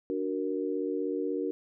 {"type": "chord", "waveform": "sine", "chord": "D augmented", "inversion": "none", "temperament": "equal", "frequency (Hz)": [293.7, 370, 466.2], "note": ["D4", "F#4", "A#4"], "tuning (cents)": [0, 0, 0], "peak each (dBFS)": -33, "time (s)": [0.1, 1.51], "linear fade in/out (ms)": 0, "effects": []}